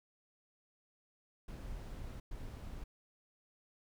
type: noise bursts at uneven times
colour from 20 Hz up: brown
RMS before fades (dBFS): -45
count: 2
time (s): 1.48-2.2 / 2.31-2.84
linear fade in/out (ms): 5
effects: none